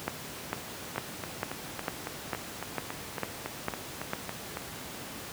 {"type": "two click trains", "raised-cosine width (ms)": 0.5, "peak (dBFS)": [-14, -19], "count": [10, 14], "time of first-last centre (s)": [[0.08, 4.134], [0.96, 4.571]], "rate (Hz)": [2.22, 3.6], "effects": ["pink hiss -41 dBFS RMS until 5.32 s", "high-pass 100 Hz 12 dB/octave"]}